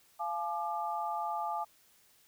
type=tone cluster; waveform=sine; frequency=691 / 854 / 1192 Hz; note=F5 / G#5 / D6; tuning=-19 / +48 / +25 cents; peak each=-38 / -35 / -38 dBFS; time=0.19-1.65 s; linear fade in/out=20 ms; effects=white hiss -65 dBFS RMS until 2.27 s